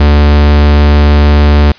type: tone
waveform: 45% pulse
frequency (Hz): 73.42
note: D2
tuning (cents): 0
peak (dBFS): -3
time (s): 0-1.72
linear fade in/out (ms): 5
effects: white hiss -36 dBFS RMS until 1.78 s + resampled to 11025 Hz